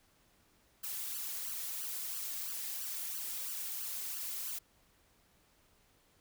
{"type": "noise with flanger", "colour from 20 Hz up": "blue", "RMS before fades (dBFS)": -40, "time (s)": [0.83, 4.59], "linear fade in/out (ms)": 10, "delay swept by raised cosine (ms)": [0.66, 2.86], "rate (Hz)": 3, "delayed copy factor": 0.75, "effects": ["pink hiss -69 dBFS RMS until 6.2 s"]}